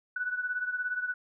sine beating tone pair, 1480 / 1497 Hz, F#6 / F#6, 0 / +20 cents, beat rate 17 Hz, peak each -31 / -36 dBFS, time 0.16-1.14 s, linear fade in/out 5 ms, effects none

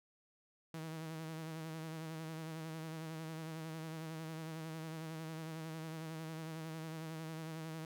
sawtooth tone with vibrato, 160 Hz, D#3, 49 cents sharp, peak -39 dBFS, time 0.74-7.85 s, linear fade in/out 2 ms, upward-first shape sine, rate 11 Hz, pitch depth 37 cents each way, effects none

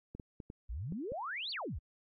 clicks, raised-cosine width 3 ms, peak -32 dBFS, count 6, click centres 0.15 / 0.198 / 0.402 / 0.501 / 0.923 / 1.12 s
sine exponential two-way sweep, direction up then down, 49 to 4719 to 49 Hz, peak -37 dBFS, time 0.69-1.79 s, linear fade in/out 10 ms, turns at 1.51 s
effects AAC 32 kbps

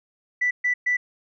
sine tone bursts at uneven times, 1975.5 Hz, B6, in tune, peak -18 dBFS, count 3, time 0.41-0.51 / 0.64-0.74 / 0.86-0.97 s, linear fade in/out 10 ms, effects tanh soft clip ceiling -14 dBFS

